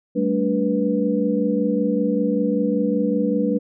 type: tone cluster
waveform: sine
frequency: 195.1 / 220.3 / 290 / 488.8 Hz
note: G3 / A3 / D4 / B4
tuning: -8 / +2 / -22 / -18 cents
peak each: -23 dBFS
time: 0.15-3.59 s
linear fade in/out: 20 ms
effects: none